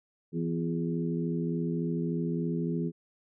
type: harmonic tone with a mistuned harmonic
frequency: 83.4 Hz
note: E2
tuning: 21 cents sharp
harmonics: 2 / 3 / 4 / 5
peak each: -30 / -34 / -36 / -38 dBFS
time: 0.32-2.92 s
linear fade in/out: 50 ms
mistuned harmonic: 4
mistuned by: +48 cents
effects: none